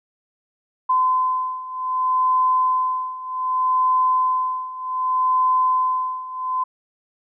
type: beating tone pair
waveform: sine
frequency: 1023 / 1023.65 Hz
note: C6 / C6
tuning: -39 / -38 cents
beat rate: 0.65 Hz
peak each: -22 / -19 dBFS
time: 0.89-6.64 s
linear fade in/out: 10 ms
effects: none